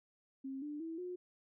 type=tone with pitch steps; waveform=sine; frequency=268.3 / 296 / 326.5 / 360.2 Hz; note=C4 / D4 / E4 / F#4; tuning=+44 / +14 / -17 / -46 cents; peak=-40 dBFS; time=0.44-1.16 s; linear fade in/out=10 ms; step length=180 ms; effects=none